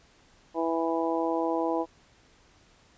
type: harmonic tone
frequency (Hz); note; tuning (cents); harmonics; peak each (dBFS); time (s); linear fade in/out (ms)
164.81; E3; 0; 2 / 3 / 4 / 5 / 6; -29 / -31 / -32 / -33 / -34; 0.54-1.86; 50
effects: pink hiss -60 dBFS RMS until 2.97 s + resampled to 16000 Hz